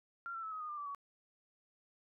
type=tone with pitch steps; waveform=sine; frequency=1381 / 1341.7 / 1303.5 / 1266.4 / 1230.3 / 1195.3 / 1161.3 / 1128.2 Hz; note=F6 / E6 / E6 / D#6 / D#6 / D6 / D6 / C#6; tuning=-20 / +30 / -20 / +30 / -20 / +30 / -20 / +30 cents; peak=-40 dBFS; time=0.26-0.948 s; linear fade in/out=0 ms; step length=86 ms; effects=none